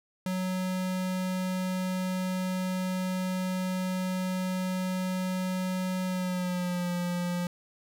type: tone with pitch glide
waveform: square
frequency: 185 to 176.34 Hz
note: F#3 to F3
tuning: 0 to +17 cents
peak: -29 dBFS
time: 0.26-7.47 s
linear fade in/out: 2 ms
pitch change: -83 cents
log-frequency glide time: 6.05-6.92 s
effects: none